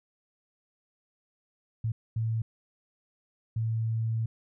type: tone bursts at uneven times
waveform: sine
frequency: 112.6 Hz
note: A2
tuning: 40 cents sharp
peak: -26 dBFS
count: 3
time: 1.84-1.92 / 2.16-2.42 / 3.56-4.26 s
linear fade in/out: 5 ms
effects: none